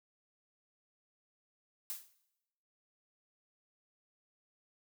blue noise with exponential decay, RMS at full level -37 dBFS, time 1.9-2.13 s, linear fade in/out 0 ms, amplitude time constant 50 ms, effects noise-tail reverb RT60 0.9 s tail -18 dB re dry

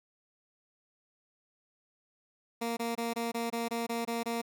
15% pulse tone bursts, 232.7 Hz, A#3, 3 cents flat, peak -25 dBFS, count 10, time 2.61-4.417 s, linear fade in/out 10 ms, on 160 ms, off 23 ms, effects none

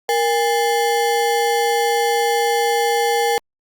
square ring-modulated tone, 641 Hz, E5, 49 cents flat, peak -13 dBFS, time 0.09-3.38 s, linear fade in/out 0 ms, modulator 173 Hz, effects Opus 48 kbps

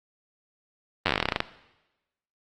slowing click train, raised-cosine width 0.3 ms, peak -6 dBFS, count 16, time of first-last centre 1.06-1.404 s, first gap 10 ms, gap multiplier 1.11, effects noise-tail reverb RT60 1.0 s tail -17 dB re dry + Opus 24 kbps

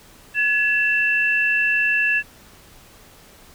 sine tone pair together, 1697.8 / 2677 Hz, G#6 / E7, +38 / +26 cents, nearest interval minor sixth, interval 788 cents, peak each -19 dBFS, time 0.34-2.23 s, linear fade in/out 50 ms, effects pink hiss -48 dBFS RMS until 3.54 s

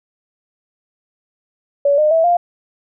sine tone with pitch steps, 568 / 608.8 / 652.5 / 699.3 Hz, C#5 / D#5 / E5 / F5, +42 / -38 / -18 / +2 cents, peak -10 dBFS, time 1.85-2.37 s, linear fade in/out 5 ms, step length 130 ms, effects none

